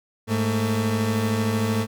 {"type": "tone pair together", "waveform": "30% pulse", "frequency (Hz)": [105.7, 224.5], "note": ["G#2", "A3"], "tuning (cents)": [31, 35], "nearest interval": "octave + minor second", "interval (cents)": 1304, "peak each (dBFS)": -21, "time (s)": [0.27, 1.87], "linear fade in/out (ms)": 50, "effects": []}